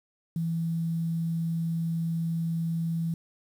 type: tone with quantisation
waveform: sine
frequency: 165.4 Hz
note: E3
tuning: 6 cents sharp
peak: -26 dBFS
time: 0.36-3.14 s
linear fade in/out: 2 ms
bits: 9
effects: none